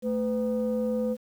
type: tone pair together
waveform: sine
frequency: 221.2 / 503.5 Hz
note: A3 / B4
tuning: +9 / +33 cents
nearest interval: octave + major second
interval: 1424 cents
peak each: -26 dBFS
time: 0.02-1.17 s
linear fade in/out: 50 ms
effects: tanh soft clip ceiling -20 dBFS + 9-bit